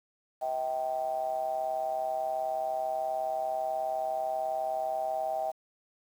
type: ring-modulated tone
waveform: triangle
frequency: 69.3 Hz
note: C#2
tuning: in tune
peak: -24 dBFS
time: 0.41-5.52 s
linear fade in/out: 20 ms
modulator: 709 Hz
effects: 9-bit